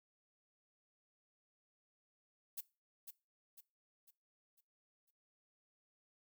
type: noise with echo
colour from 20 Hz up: violet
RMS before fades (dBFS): -43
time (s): 2.57-2.61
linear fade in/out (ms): 10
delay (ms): 500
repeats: 5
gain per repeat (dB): -7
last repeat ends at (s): 5.11
effects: noise-tail reverb RT60 0.3 s tail -21 dB re dry

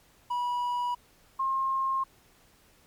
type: tone pair in turn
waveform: triangle / sine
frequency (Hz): 975 / 1067.9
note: B5 / C6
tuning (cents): -23 / +35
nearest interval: major second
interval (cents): 158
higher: second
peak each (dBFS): -25 / -25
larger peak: neither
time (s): 0.3-0.95 / 1.39-2.04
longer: neither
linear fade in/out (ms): 10
effects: pink hiss -61 dBFS RMS until 2.86 s + MP3 96 kbps

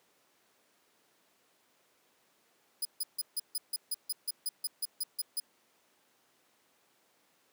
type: tone bursts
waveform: 10% pulse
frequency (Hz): 4978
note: D#8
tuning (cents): 0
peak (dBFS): -24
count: 15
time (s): 2.82-5.4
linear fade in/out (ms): 5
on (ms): 32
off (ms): 150
effects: pink hiss -69 dBFS RMS until 7.52 s + high-pass 300 Hz 12 dB/octave

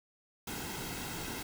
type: noise with comb filter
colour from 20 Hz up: pink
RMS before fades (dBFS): -40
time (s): 0.47-1.43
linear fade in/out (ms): 5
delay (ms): 1.7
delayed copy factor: -0.55
effects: none

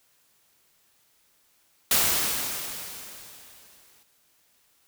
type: noise with exponential decay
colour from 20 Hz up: white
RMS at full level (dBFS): -20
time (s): 1.91-4.03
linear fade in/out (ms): 2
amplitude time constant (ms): 460
effects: white hiss -65 dBFS RMS until 4.87 s

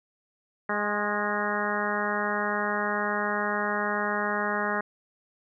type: harmonic tone with a mistuned harmonic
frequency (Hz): 207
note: G#3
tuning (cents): -5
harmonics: 1 / 2 / 3 / 4 / 5 / 6 / 7 / 8 / 9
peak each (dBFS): -34 / -34 / -34 / -34 / -34 / -34 / -34 / -34 / -34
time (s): 0.69-4.81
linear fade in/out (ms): 5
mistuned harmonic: 5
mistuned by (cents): +31
effects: none

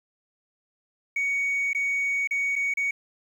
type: tone with dropouts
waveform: sine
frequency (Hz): 2238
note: C#7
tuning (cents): +16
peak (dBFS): -21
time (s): 1.16-2.91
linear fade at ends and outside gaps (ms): 5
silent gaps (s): 1.732-1.748 / 2.274-2.309 / 2.556-2.561 / 2.739-2.771
effects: tanh soft clip ceiling -21 dBFS + 9-bit

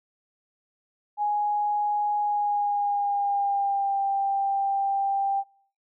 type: tone with pitch glide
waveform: sine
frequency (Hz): 830.6 to 789.9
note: G#5 to G5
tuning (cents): 0 to +13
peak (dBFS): -22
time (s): 1.17-5.44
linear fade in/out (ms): 50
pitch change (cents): -87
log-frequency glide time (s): 2.19-4.02
effects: noise-tail reverb RT60 0.6 s tail -26 dB re dry

